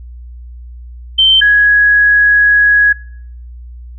sine tone pair in turn, 3110 / 1667.6 Hz, G7 / G#6, -14 / +7 cents, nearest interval major seventh, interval 1079 cents, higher first, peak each -5 dBFS, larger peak neither, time 1.18-1.41 / 1.41-2.93 s, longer second, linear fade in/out 10 ms, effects noise-tail reverb RT60 0.6 s tail -22 dB re dry + added 60 Hz sine -28 dBFS peak until 3.98 s

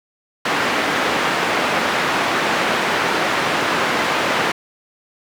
white band-pass noise, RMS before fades -19 dBFS, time 0.45-4.52 s, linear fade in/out 5 ms, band 190 to 1900 Hz, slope 12 dB/octave, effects none

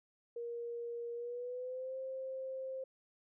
sine tone with pitch glide, 471.7 to 526.4 Hz, A#4 to C5, +20 to +10 cents, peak -39 dBFS, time 0.36-2.84 s, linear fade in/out 5 ms, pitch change +190 cents, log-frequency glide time 1.14-1.97 s, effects none

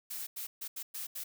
blue noise bursts at uneven times, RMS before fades -40 dBFS, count 6, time 0.1-0.27 / 0.36-0.47 / 0.61-0.68 / 0.76-0.83 / 0.94-1.07 / 1.15-1.24 s, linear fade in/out 10 ms, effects none

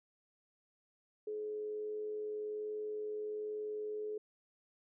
sine tone with amplitude modulation, 424.4 Hz, G#4, 38 cents sharp, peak -36 dBFS, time 1.27-4.18 s, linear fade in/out 5 ms, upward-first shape sine, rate 101 Hz, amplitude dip 30%, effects none

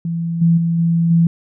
sine tone with level steps, 167.5 Hz, E3, 28 cents sharp, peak -18 / -9 / -14 / -12 / -9 dBFS, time 0.05-1.27 s, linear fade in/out 2 ms, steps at 0.41 / 0.57 / 0.78 / 1.1 s, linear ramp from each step 10 ms, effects none

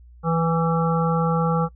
harmonic tone with a mistuned harmonic, 164.81 Hz, E3, in tune, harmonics 1 / 3 / 5 / 7 / 8, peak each -20 / -25 / -27 / -28 / -29 dBFS, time 0.23-1.69 s, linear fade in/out 50 ms, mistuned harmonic 8, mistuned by +29 cents, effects noise-tail reverb RT60 0.1 s tail -23 dB re dry + added 60 Hz sine -44 dBFS peak until 1.75 s

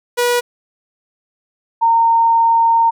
sawtooth / sine tone pair in turn, 485.1 / 918.1 Hz, B4 / A#5, -31 / -27 cents, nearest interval major seventh, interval 1104 cents, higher second, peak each -9 dBFS, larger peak neither, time 0.17-0.41 / 1.81-2.91 s, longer second, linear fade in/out 20 ms, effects none

